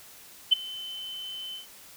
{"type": "tone with ADSR envelope", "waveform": "sine", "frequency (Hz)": 3054, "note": "G7", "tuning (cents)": -46, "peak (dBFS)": -12, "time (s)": [0.51, 1.67], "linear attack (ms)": 19, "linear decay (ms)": 11, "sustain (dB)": -23, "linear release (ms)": 130, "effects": ["tanh soft clip ceiling -9 dBFS", "white hiss -50 dBFS RMS until 1.96 s"]}